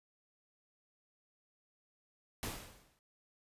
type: noise with exponential decay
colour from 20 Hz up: pink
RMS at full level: -37 dBFS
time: 2.43-2.99 s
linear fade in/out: 0 ms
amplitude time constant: 120 ms
effects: resampled to 32000 Hz